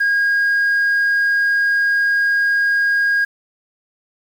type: tone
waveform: sine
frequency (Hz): 1631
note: G#6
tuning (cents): -32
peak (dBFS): -11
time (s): 0-3.25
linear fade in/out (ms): 10
effects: tanh soft clip ceiling -12 dBFS + 7-bit